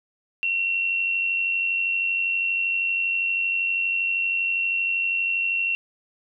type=tone with amplitude modulation; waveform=sine; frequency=2727 Hz; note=F7; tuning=42 cents flat; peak=-19 dBFS; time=0.43-5.75 s; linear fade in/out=0 ms; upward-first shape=sine; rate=92.6 Hz; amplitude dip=45%; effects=none